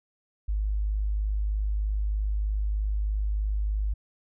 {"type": "tone", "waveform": "sine", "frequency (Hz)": 51.6, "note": "G#1", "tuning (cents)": -10, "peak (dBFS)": -24, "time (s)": [0.48, 3.94], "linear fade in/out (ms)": 10, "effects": []}